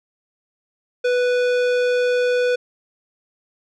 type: tone with tanh clipping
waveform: sine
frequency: 493.9 Hz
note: B4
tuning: in tune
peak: -18 dBFS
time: 1.04-2.56 s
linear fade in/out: 10 ms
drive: 17 dB
effects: none